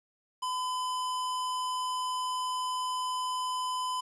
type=tone; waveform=square; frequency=1011 Hz; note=B5; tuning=40 cents sharp; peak=-31 dBFS; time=0.42-4.01 s; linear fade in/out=10 ms; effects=resampled to 24000 Hz + 10-bit